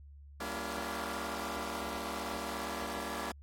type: chord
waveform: 10% pulse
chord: G diminished seventh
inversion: none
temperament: just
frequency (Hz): 196 / 235.2 / 282.2 / 338.7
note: G3 / Bb3 / Db4 / Fb4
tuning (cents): 0 / +16 / +31 / +47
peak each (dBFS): -35 / -34 / -35 / -35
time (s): 0.4-3.32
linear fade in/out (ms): 5
effects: added 71 Hz sine -50 dBFS peak until 3.42 s + AAC 48 kbps